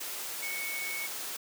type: tone in noise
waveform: sine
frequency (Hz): 2217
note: C#7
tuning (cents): 0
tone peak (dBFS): -35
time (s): 0.42-1.07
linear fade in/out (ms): 10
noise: white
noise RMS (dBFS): -38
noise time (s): 0-1.37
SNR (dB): 0
effects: high-pass 300 Hz 12 dB/octave